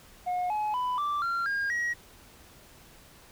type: tone with pitch steps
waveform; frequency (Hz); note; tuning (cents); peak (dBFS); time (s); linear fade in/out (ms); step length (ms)
sine; 721 / 847.6 / 996.4 / 1171.3 / 1376.9 / 1618.6 / 1902.7; F#5 / G#5 / B5 / D6 / F6 / G#6 / A#6; -45 / +35 / +15 / -5 / -25 / -45 / +35; -24; 0.26-1.94; 20; 240
effects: tanh soft clip ceiling -26 dBFS + pink hiss -54 dBFS RMS until 3.31 s